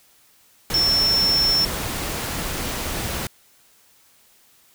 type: tone in noise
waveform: sine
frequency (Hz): 5400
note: E8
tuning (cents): +41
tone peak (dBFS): -16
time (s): 0.74-1.65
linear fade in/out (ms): 2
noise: pink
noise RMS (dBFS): -27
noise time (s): 0.7-3.27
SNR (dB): +8
effects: white hiss -56 dBFS RMS until 4.74 s